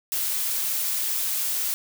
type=noise; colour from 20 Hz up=blue; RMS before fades=-26 dBFS; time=0.12-1.74 s; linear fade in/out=0 ms; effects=none